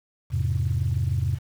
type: chord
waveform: sine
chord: E augmented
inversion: none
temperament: equal with one note detuned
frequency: 84.53 / 103.83 / 130.81 Hz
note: E2 / G#2 / B#2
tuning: +44 / 0 / 0 cents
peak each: -25 dBFS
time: 0.3-1.39 s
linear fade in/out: 50 ms
effects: tanh soft clip ceiling -15 dBFS + 8-bit